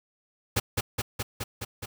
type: noise with echo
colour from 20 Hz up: pink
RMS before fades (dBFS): -24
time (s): 0.56-0.6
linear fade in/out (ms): 10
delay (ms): 210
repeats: 6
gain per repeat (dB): -2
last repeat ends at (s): 1.86
effects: none